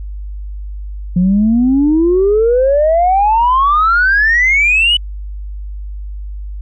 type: exponential sweep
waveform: sine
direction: up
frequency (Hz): 174.61 to 2997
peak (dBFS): -7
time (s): 1.16-4.97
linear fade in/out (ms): 5
effects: tanh soft clip ceiling -4 dBFS + added 50 Hz sine -22 dBFS peak until 6.61 s